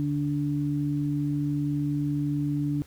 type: tone pair together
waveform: sine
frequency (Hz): 145.4 / 290.8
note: D3 / D4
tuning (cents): -17 / -17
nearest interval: octave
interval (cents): 1200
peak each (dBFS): -27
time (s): 0-2.82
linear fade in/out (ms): 0
effects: added 75 Hz sine -50 dBFS peak until 2.86 s + pink hiss -56 dBFS RMS until 2.86 s